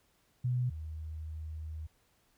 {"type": "tone pair in turn", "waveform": "sine", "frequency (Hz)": [124.5, 78.43], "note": ["B2", "D#2"], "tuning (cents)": [14, 14], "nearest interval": "minor sixth", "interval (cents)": 800, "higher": "first", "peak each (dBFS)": [-28, -38], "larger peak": "first", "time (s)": [[0.44, 0.7], [0.7, 1.87]], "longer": "second", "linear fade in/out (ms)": 10, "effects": ["pink hiss -71 dBFS RMS until 2.37 s"]}